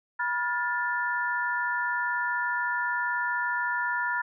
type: tone cluster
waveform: sine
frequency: 971 / 1418 / 1757 Hz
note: B5 / F6 / A6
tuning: -30 / +26 / -3 cents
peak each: -30 dBFS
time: 0.19-4.22 s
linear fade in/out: 10 ms
effects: none